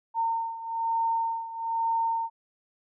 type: beating tone pair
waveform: sine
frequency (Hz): 912 / 913.1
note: A#5 / A#5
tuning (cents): -38 / -36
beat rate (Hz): 1.1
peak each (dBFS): -27 / -31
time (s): 0.14-2.3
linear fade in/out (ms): 50
effects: none